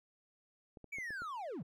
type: clicks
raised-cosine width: 2 ms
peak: -38 dBFS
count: 5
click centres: 0.772 / 0.843 / 0.985 / 1.106 / 1.22 s
type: linear sweep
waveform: triangle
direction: down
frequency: 2334 to 118.4 Hz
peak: -38 dBFS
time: 0.92-1.63 s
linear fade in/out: 10 ms
effects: none